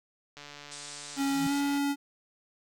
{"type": "click train", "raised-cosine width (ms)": 0.2, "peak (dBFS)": -28, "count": 205, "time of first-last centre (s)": [0.37, 1.777], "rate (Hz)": 145}
{"type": "band-pass noise", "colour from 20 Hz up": "white", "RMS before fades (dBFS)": -45, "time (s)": [0.71, 1.61], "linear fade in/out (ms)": 10, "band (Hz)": [3400, 9000], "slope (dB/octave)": 96}
{"type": "tone with pitch glide", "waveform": "square", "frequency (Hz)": [276.1, 282.7], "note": ["C#4", "C#4"], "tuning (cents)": [-7, 34], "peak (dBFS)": -27, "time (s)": [1.16, 1.96], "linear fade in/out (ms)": 50, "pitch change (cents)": 41, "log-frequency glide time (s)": [1.47, 1.52]}
{"type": "tone with exponential growth", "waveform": "sine", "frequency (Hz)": 164.5, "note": "E3", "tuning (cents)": -3, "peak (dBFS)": -30, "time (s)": [1.21, 1.47], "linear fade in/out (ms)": 2, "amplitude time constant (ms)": 56}
{"effects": []}